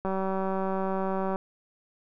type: click train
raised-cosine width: 1 ms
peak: -17 dBFS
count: 251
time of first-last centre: 0.05-1.359 s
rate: 191 Hz
effects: none